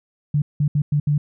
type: tone bursts at uneven times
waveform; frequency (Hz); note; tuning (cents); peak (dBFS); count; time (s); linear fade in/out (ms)
sine; 146.83; D3; 0; -15; 5; 0.34-0.42 / 0.6-0.68 / 0.75-0.82 / 0.92-1 / 1.07-1.18; 5
effects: none